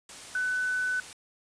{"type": "tone in noise", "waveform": "sine", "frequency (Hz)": 1500, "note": "F#6", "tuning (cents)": 23, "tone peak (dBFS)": -26, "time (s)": [0.35, 1], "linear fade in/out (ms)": 2, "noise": "white", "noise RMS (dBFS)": -44, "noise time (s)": [0.09, 1.13], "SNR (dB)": 15, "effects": ["resampled to 22050 Hz"]}